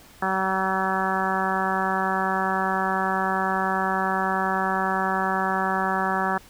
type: harmonic tone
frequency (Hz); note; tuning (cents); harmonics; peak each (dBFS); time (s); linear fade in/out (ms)
190; F#3; +46; 1 / 2 / 3 / 4 / 5 / 6 / 7 / 8 / 9; -30 / -32 / -35 / -27 / -29 / -31 / -30 / -33 / -30; 0.22-6.38; 5
effects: pink hiss -50 dBFS RMS until 6.49 s